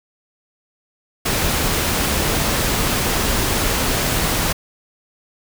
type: noise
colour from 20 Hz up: pink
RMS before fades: -19 dBFS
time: 1.25-4.53 s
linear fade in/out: 10 ms
effects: none